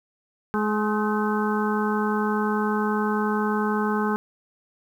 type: harmonic tone with a mistuned harmonic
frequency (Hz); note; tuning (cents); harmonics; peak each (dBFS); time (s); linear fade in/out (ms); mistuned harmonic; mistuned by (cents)
211.4; G#3; +31; 1 / 2 / 4 / 5 / 6 / 7; -24 / -27 / -30 / -31 / -32 / -32; 0.54-4.16; 0; 7; +52
effects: 9-bit